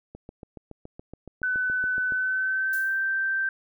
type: click train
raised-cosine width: 2 ms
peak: -27 dBFS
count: 15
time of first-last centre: 0.15-2.122 s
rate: 7.1 Hz
type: tone with pitch glide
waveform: sine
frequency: 1505 to 1563.5 Hz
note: F#6 to G6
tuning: +29 to -5 cents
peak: -23 dBFS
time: 1.43-3.49 s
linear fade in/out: 2 ms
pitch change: +66 cents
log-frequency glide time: 2.1-2.9 s
type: noise with exponential decay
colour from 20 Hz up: violet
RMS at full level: -36 dBFS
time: 2.73-3.11 s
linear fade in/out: 1 ms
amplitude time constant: 81 ms
effects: none